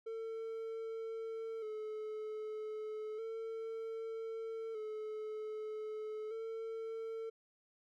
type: tone with vibrato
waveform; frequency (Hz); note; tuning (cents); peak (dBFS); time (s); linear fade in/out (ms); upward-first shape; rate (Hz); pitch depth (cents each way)
triangle; 440; A4; 0; -38; 0.06-7.3; 10; square; 0.32; 37
effects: none